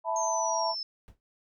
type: chord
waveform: sine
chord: E suspended fourth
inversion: none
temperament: equal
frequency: 659.3 / 880 / 987.8 Hz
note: E5 / A5 / B5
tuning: 0 / 0 / 0 cents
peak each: -31 dBFS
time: 0.04-0.75 s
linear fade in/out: 50 ms
type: exponential sweep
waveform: sine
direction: down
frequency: 6460 to 5220 Hz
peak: -32 dBFS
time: 0.16-0.83 s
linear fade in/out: 2 ms
type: noise with exponential decay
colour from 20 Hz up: brown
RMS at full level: -44 dBFS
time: 1.08-1.2 s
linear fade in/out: 0 ms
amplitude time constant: 25 ms
effects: none